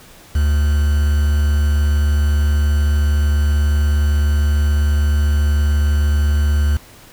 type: tone with quantisation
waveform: triangle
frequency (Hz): 73.42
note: D2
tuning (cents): 0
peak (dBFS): -10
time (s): 0.35-6.77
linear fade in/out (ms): 5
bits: 5
effects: pink hiss -43 dBFS RMS until 7.12 s